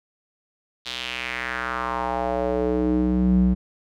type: tone with band-pass filter sweep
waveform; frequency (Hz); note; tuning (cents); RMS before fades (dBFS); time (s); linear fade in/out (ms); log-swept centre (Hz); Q
square; 62.1; B1; +10; -23; 0.85-3.55; 20; 3800 to 150; 2.9
effects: none